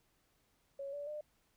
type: tone with pitch steps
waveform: sine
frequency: 554.4 / 577.3 / 601.1 Hz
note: C#5 / D5 / D5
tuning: 0 / -30 / +40 cents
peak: -40 dBFS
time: 0.79-1.21 s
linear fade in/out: 5 ms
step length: 140 ms
effects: pink hiss -75 dBFS RMS until 1.56 s